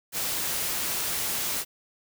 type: noise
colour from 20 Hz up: white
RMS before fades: -29 dBFS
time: 0.12-1.65 s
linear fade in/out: 50 ms
effects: none